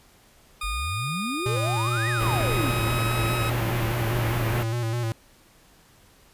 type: tone with pitch glide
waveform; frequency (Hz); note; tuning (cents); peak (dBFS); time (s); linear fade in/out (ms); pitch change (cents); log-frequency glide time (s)
20% pulse; 1225 to 1275.5; D#6 to D#6; -27 to +43; -24; 0.61-3.5; 5; +70; 1.79-3.1
type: exponential two-way sweep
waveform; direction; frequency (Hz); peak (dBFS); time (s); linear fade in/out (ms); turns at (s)
sine; up then down; 44 to 1958 to 232.8; -28; 0.63-2.71; 10; 2.08
type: tone with vibrato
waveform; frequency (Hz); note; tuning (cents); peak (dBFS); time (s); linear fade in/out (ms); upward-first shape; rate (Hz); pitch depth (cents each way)
square; 116.54; A#2; 0; -25; 1.46-5.12; 0; square; 4.9; 53
type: band-stop noise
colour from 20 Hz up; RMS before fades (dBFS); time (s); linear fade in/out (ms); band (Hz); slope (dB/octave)
pink; -29; 2.19-4.64; 20; 2900 to 13000; 24
effects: pink hiss -56 dBFS RMS until 6.33 s + resampled to 32000 Hz